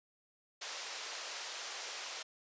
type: band-pass noise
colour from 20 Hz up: white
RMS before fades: -44 dBFS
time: 0.61-2.23 s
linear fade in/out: 10 ms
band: 450 to 6700 Hz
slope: 24 dB/octave
effects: resampled to 16000 Hz